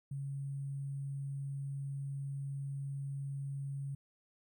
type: tone with sample-and-hold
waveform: sine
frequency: 138.59 Hz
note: C#3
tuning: in tune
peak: -37 dBFS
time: 0.11-3.95 s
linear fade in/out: 5 ms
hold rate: 8820 Hz
effects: none